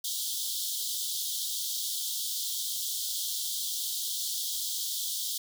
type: high-pass noise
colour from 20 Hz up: pink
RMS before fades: -33 dBFS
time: 0.04-5.38 s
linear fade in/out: 5 ms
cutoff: 3200 Hz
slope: 96 dB/octave
effects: none